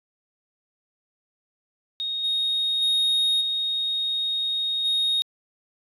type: tone with level steps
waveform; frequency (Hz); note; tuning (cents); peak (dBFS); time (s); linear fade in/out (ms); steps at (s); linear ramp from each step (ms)
sine; 3729; A#7; 0; -25 / -20 / -16 / -22 / -18; 2-5.22; 0; 2.23 / 2.81 / 3.4 / 4.84; 20
effects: tanh soft clip ceiling -18 dBFS